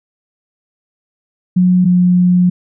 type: tone pair in turn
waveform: sine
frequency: 181.4 / 179.32 Hz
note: F#3 / F3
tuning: -34 / +46 cents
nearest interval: unison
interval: 20 cents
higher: first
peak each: -7 dBFS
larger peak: neither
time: 1.56-1.85 / 1.85-2.5 s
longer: second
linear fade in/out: 10 ms
effects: none